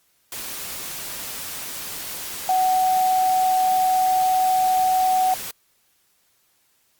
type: tone in noise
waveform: sine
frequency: 747 Hz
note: F#5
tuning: 16 cents sharp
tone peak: -16 dBFS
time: 2.49-5.34 s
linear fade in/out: 2 ms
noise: white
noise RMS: -32 dBFS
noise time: 0.32-5.51 s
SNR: +13 dB
effects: white hiss -64 dBFS RMS until 6.99 s + Opus 48 kbps